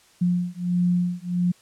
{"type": "beating tone pair", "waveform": "sine", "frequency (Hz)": [176.6, 178.1], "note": ["F3", "F3"], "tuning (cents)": [20, 34], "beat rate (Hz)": 1.5, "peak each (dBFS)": [-23, -23], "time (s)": [0.21, 1.52], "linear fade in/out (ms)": 10, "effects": ["white hiss -56 dBFS RMS until 1.61 s", "low-pass 9000 Hz 12 dB/octave"]}